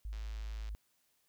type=tone; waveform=sine; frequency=52.4 Hz; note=G#1; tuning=16 cents sharp; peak=-38 dBFS; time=0.05-0.75 s; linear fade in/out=0 ms
type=click train; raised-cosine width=0.2 ms; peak=-38 dBFS; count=62; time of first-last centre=0.13-0.69 s; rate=109 Hz
effects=white hiss -75 dBFS RMS until 1.28 s